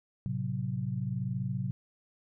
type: chord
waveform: sine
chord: F# diminished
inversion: first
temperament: equal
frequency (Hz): 110 / 130.81 / 185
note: A2 / C3 / F#3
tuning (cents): 0 / 0 / 0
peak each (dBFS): -36 / -33 / -36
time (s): 0.26-1.71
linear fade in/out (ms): 0
effects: none